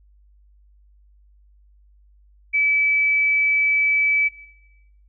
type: tone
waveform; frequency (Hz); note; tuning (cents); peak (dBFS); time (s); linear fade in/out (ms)
sine; 2300; D7; -37; -16; 2.53-4.29; 20
effects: noise-tail reverb RT60 0.9 s tail -17 dB re dry + added 50 Hz sine -51 dBFS peak until 5.08 s

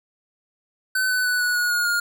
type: tone with pitch steps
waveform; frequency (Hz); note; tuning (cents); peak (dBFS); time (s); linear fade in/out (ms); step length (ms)
square; 1519 / 1502.4 / 1486 / 1469.8 / 1453.8 / 1437.9 / 1422.2; F#6 / F#6 / F#6 / F#6 / F#6 / F#6 / F6; +45 / +26 / +7 / -12 / -31 / -50 / +31; -20; 0.95-2; 5; 150
effects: none

